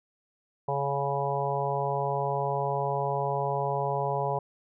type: harmonic tone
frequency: 140 Hz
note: C#3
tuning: 18 cents sharp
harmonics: 1 / 3 / 4 / 5 / 6 / 7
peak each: -33 / -33 / -33 / -33 / -33 / -33 dBFS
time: 0.68-4.39 s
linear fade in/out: 5 ms
effects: none